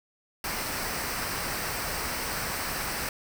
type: noise with comb filter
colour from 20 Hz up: pink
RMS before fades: -32 dBFS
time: 0.44-3.09 s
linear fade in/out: 2 ms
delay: 0.29 ms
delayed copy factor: -0.5
effects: none